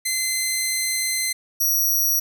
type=tone pair in turn; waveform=10% pulse; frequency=2061 / 5766 Hz; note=C7 / F#8; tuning=-27 / -46 cents; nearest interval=octave + tritone; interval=1781 cents; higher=second; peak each=-12 dBFS; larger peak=neither; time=0.05-1.33 / 1.6-2.2 s; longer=first; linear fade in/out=10 ms; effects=none